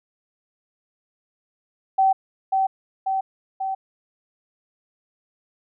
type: tone with echo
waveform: sine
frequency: 769 Hz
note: G5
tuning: 33 cents flat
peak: -14 dBFS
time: 1.98-2.13 s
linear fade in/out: 10 ms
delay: 540 ms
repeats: 3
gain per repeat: -3 dB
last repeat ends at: 3.75 s
effects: none